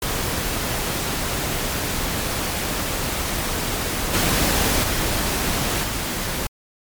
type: noise with level steps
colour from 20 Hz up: pink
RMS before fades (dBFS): -24 / -19 / -22 / -25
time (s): 0.02-6.47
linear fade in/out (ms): 5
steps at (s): 4.13 / 4.83 / 5.83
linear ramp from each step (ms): 10
effects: MP3 96 kbps